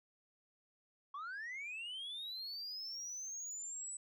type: linear sweep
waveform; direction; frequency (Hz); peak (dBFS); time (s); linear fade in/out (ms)
sine; up; 1087 to 8010; -40; 1.14-3.97; 5
effects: tanh soft clip ceiling -41 dBFS